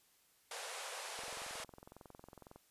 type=band-pass noise; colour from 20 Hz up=pink; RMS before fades=-46 dBFS; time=0.51-1.64 s; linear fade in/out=2 ms; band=470 to 11000 Hz; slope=48 dB/octave
type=click train; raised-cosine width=1 ms; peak=-39 dBFS; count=31; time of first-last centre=1.19-2.56 s; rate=21.9 Hz
effects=white hiss -71 dBFS RMS until 2.7 s + resampled to 32000 Hz